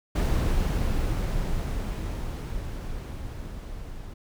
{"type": "noise with level ramp", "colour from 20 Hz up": "brown", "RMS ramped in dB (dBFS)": [-22, -39], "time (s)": [0.15, 4.14], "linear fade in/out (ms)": 10, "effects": []}